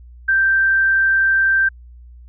sine tone, 1568 Hz, G6, in tune, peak -12 dBFS, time 0.28-1.69 s, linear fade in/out 10 ms, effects added 60 Hz sine -38 dBFS peak until 2.28 s

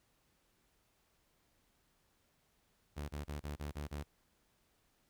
sawtooth tone bursts, 73.42 Hz, D2, in tune, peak -36 dBFS, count 7, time 2.96-4.038 s, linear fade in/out 20 ms, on 130 ms, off 28 ms, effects pink hiss -75 dBFS RMS until 5.09 s

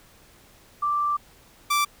sine / sawtooth tone pair in turn, 1174.7 / 1169.2 Hz, D6 / D6, 0 / -8 cents, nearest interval unison, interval 8 cents, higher first, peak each -21 / -16 dBFS, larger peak second, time 0.82-1.17 / 1.7-1.85 s, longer first, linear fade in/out 10 ms, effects pink hiss -54 dBFS RMS until 2 s

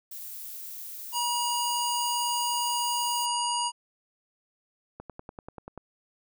violet noise, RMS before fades -40 dBFS, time 0.11-3.26 s, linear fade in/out 5 ms
harmonic tone, 958 Hz, A#5, 47 cents sharp, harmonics 1 / 3 / 5 / 7 / 9 / 10, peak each -28 / -33 / -35 / -36 / -38 / -38 dBFS, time 1.12-3.72 s, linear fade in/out 50 ms
click train, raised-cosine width 1 ms, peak -26 dBFS, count 9, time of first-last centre 5-5.777 s, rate 10.3 Hz
effects none

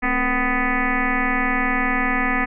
sine tone with frequency modulation, 1000 Hz, B5, 21 cents sharp, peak -17 dBFS, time 0.02-2.46 s, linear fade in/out 20 ms, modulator 245 Hz, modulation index 4.9, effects none

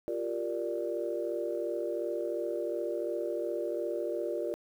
sine chord, G minor seventh, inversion third, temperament equal, 349.2 / 392 / 466.2 / 587.3 Hz, F4 / G4 / Bb4 / D5, 0 / 0 / 0 / 0 cents, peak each -35 / -39 / -36 / -35 dBFS, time 0.08-4.54 s, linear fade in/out 0 ms, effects tanh soft clip ceiling -20 dBFS + 10-bit

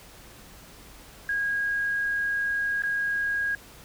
sine tone with dropouts, 1638 Hz, G#6, 24 cents flat, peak -24 dBFS, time 1.29-3.55 s, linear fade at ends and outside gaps 2 ms, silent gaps 2.822-2.835 s, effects added 50 Hz sine -54 dBFS peak until 3.84 s + pink hiss -49 dBFS RMS until 3.84 s

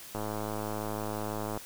click train, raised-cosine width 1 ms, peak -21 dBFS, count 152, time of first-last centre 0.15-1.575 s, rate 106 Hz, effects white hiss -47 dBFS RMS until 1.65 s

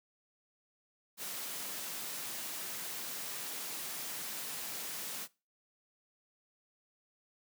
white high-pass noise, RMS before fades -41 dBFS, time 1.17-5.28 s, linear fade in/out 50 ms, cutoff 130 Hz, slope 24 dB/octave, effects noise-tail reverb RT60 0.3 s tail -22 dB re dry

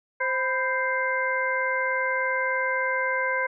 harmonic tone with a mistuned harmonic, 523.3 Hz, C5, in tune, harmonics 1 / 2 / 3 / 4, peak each -29 / -29 / -27 / -29 dBFS, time 0.2-3.47 s, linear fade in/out 10 ms, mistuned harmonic 2, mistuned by -80 cents, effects none

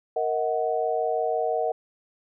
sine chord, D# minor, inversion second, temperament equal with one note detuned, 466.2 / 634.2 / 740 Hz, A#4 / D#5 / F#5, 0 / +33 / 0 cents, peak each -27 dBFS, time 0.16-1.72 s, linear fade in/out 5 ms, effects none

